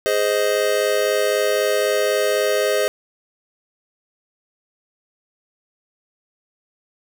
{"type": "chord", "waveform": "square", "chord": "Ab major", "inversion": "none", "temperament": "just", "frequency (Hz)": [415.3, 519.1, 623], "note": ["Ab4", "C5", "Eb5"], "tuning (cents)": [0, -14, 2], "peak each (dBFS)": -22, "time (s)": [0.06, 2.88], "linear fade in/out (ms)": 0, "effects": []}